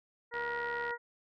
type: harmonic tone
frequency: 475.3 Hz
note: A#4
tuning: 34 cents sharp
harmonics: 1 / 2 / 3 / 4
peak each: -39 / -39 / -39 / -39 dBFS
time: 0.31-0.98 s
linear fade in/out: 50 ms
type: click train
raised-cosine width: 0.3 ms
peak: -30 dBFS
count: 42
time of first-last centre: 0.34-0.908 s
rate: 72.2 Hz
effects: none